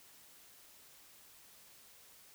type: silence
effects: white hiss -60 dBFS RMS until 2.34 s